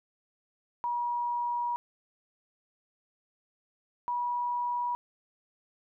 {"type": "tone pair in turn", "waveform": "sine", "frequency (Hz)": [960, 968.9], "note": ["B5", "B5"], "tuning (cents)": [-49, -33], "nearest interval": "unison", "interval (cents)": 16, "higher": "second", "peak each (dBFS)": -28, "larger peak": "neither", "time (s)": [[0.84, 1.76], [4.08, 4.95]], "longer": "first", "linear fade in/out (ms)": 0, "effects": []}